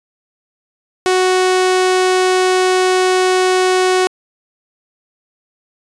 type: tone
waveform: sawtooth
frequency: 370 Hz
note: F#4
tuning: in tune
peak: -7 dBFS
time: 1.06-4.07 s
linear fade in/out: 0 ms
effects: resampled to 22050 Hz